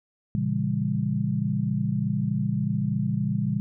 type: chord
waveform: sine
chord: A# diminished seventh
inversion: none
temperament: just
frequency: 116.54 / 139.85 / 167.82 / 201.4 Hz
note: A#2 / C#3 / E3 / G3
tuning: 0 / +16 / +31 / +47 cents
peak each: -29 / -28 / -30 / -27 dBFS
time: 0.35-3.6 s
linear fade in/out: 0 ms
effects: none